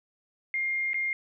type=tone with dropouts; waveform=sine; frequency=2120 Hz; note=C7; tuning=22 cents sharp; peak=-26 dBFS; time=0.54-1.13 s; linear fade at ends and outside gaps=1 ms; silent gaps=0.933-0.943 s; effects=none